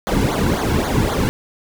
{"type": "noise with flanger", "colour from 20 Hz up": "brown", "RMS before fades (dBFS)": -18, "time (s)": [0.07, 1.29], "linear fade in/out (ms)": 0, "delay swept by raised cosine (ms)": [0.37, 1.67], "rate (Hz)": 3.8, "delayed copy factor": -0.95, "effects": []}